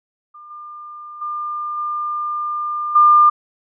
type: tone with level steps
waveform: sine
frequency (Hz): 1200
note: D6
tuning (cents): +37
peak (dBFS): -37 / -32 / -22 / -20 / -7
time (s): 0.34-3.3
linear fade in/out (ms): 10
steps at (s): 0.5 / 1.21 / 1.77 / 2.95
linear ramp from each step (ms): 10
effects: none